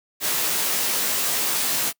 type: noise with comb filter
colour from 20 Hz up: white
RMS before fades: -23 dBFS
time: 0.2-1.93 s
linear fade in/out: 50 ms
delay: 17 ms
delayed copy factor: -0.85
effects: noise-tail reverb RT60 0.1 s tail -26 dB re dry + high-pass 150 Hz 12 dB/octave